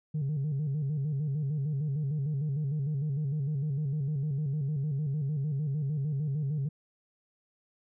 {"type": "tone with vibrato", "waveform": "sine", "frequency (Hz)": 144.7, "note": "D3", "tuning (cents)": -25, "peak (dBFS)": -26, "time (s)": [0.14, 6.69], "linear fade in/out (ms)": 10, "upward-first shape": "square", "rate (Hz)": 6.6, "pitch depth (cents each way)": 100, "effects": ["tanh soft clip ceiling -26 dBFS"]}